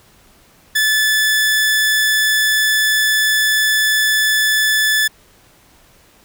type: tone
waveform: sawtooth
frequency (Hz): 1737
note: A6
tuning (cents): -23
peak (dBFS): -9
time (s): 0.75-5.08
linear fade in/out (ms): 10
effects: pink hiss -50 dBFS RMS until 6.24 s